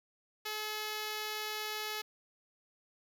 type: tone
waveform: 5% pulse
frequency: 427.4 Hz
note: G#4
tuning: 50 cents sharp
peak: -25 dBFS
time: 0.45-2.02 s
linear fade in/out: 10 ms
effects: none